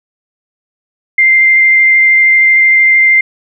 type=tone with vibrato; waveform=sine; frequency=2093 Hz; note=C7; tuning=in tune; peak=-4 dBFS; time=1.18-3.21 s; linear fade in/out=5 ms; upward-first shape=sine; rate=13 Hz; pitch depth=9 cents each way; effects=none